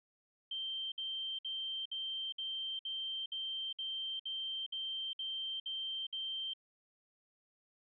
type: tone bursts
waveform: sine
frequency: 3137 Hz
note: G7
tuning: 1 cent sharp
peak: -37 dBFS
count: 13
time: 0.51-6.536 s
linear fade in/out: 5 ms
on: 410 ms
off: 58 ms
effects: none